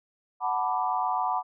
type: chord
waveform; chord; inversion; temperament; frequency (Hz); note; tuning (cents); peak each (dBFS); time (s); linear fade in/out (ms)
sine; B minor seventh; second; equal; 740 / 880 / 987.8 / 1174.7; F#5 / A5 / B5 / D6; 0 / 0 / 0 / 0; -29 / -31 / -29 / -32; 0.4-1.43; 50
effects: none